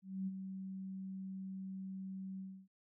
sine tone with ADSR envelope, 190.7 Hz, G3, 47 cents flat, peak -35 dBFS, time 0.02-2.68 s, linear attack 250 ms, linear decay 34 ms, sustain -7 dB, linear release 290 ms, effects none

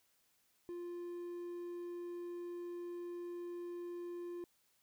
triangle tone, 349.2 Hz, F4, in tune, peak -40 dBFS, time 0.69-4.44 s, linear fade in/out 0 ms, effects white hiss -75 dBFS RMS until 4.82 s

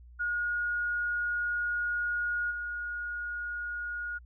sine tone with level steps, 1439 Hz, F#6, 49 cents flat, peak -28 / -33 dBFS, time 0.19-4.19 s, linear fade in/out 20 ms, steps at 2.5 s, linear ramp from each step 20 ms, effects added 60 Hz sine -49 dBFS peak until 4.25 s

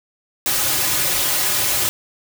white noise with comb filter, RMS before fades -19 dBFS, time 0.46-1.89 s, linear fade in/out 0 ms, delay 4.4 ms, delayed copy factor -0.8, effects none

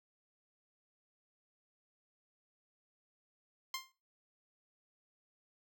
10% pulse tone with exponential decay, 1053 Hz, C6, 11 cents sharp, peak -26 dBFS, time 3.74-3.92 s, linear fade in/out 2 ms, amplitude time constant 37 ms, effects noise-tail reverb RT60 0.4 s tail -24 dB re dry

